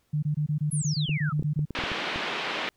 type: tone bursts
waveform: sine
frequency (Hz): 150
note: D3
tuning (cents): +37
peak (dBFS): -23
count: 13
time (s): 0.13-1.655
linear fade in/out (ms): 10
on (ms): 97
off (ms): 22
type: exponential sweep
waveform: sine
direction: down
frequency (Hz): 11240 to 1218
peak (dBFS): -31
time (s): 0.71-1.33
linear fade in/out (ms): 10
type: clicks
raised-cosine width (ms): 3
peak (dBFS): -22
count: 9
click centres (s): 1.093 / 1.395 / 1.425 / 1.592 / 1.707 / 1.789 / 1.838 / 1.917 / 2.16
type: band-pass noise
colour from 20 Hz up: white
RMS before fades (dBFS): -31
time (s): 1.75-2.69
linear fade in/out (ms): 0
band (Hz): 180 to 3300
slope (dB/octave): 24
effects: pink hiss -70 dBFS RMS until 2.76 s